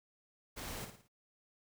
pink noise with echo, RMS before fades -44 dBFS, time 0.56-0.86 s, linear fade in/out 20 ms, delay 56 ms, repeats 4, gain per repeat -7 dB, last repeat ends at 1.084 s, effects none

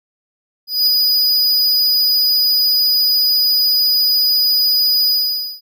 square tone with ADSR envelope, 4943 Hz, D#8, 12 cents flat, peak -10 dBFS, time 0.67-5.61 s, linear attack 200 ms, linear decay 11 ms, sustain -2 dB, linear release 520 ms, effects none

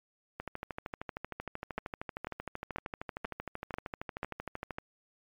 two click trains, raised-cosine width 0.5 ms, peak -19 / -22 dBFS, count 6 / 58, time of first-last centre 1.78-4.231 / 0.4-4.785 s, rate 2.04 / 13 Hz, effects MP3 96 kbps

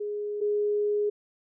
sine tone pair in turn, 415.3 / 415.3 Hz, G#4 / G#4, 0 / 0 cents, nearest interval unison, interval 0 cents, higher neither, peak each -29 / -23 dBFS, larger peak second, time 0-0.41 / 0.41-1.1 s, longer second, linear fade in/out 10 ms, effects none

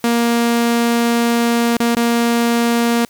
sawtooth tone with dropouts, 234.9 Hz, A#3, 13 cents sharp, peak -9 dBFS, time 0.04-3.05 s, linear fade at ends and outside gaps 2 ms, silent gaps 1.769-1.801 / 1.95-1.967 s, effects white hiss -50 dBFS RMS until 3.09 s

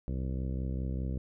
harmonic tone, 65 Hz, C2, 11 cents flat, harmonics 1 / 2 / 3 / 4 / 5 / 6 / 7 / 8 / 9, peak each -33 / -37 / -40 / -45 / -47 / -53 / -51 / -52 / -57 dBFS, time 0.08-1.18 s, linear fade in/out 0 ms, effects none

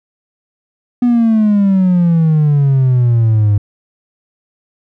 triangle exponential sweep, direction down, 246.9 to 100.9 Hz, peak -5 dBFS, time 1.02-3.58 s, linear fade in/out 5 ms, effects tanh soft clip ceiling -2 dBFS

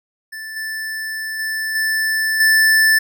square tone with level steps, 1760 Hz, A6, in tune, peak -29 / -24 / -21 / -17 / -11 dBFS, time 0.32-2.99 s, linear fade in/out 10 ms, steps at 0.56 / 1.39 / 1.75 / 2.4 s, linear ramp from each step 5 ms, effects none

